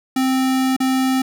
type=tone with dropouts; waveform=square; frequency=261.6 Hz; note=C4; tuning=in tune; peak=-16 dBFS; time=0.16-1.22 s; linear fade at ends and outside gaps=5 ms; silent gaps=0.765-0.802 s; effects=none